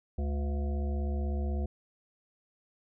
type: harmonic tone with a mistuned harmonic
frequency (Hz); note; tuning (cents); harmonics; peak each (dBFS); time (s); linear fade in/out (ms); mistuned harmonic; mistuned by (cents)
71.5; D2; -46; 1 / 3 / 5 / 7 / 9 / 10; -29 / -39 / -43 / -46 / -48 / -49; 0.18-1.66; 5; 9; +41
effects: none